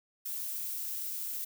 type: noise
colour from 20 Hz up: violet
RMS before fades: -37 dBFS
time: 0.25-1.45 s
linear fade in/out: 10 ms
effects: none